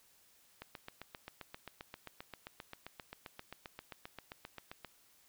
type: click train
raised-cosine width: 0.3 ms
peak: -29 dBFS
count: 33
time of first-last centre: 0.62-4.847 s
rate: 7.57 Hz
effects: white hiss -67 dBFS RMS until 5.28 s